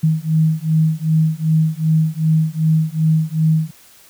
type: beating tone pair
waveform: sine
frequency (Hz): 157.1 / 159.7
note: D#3 / D#3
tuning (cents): +17 / +45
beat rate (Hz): 2.6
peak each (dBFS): -16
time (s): 0.03-3.71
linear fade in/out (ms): 10
effects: white hiss -47 dBFS RMS until 4.09 s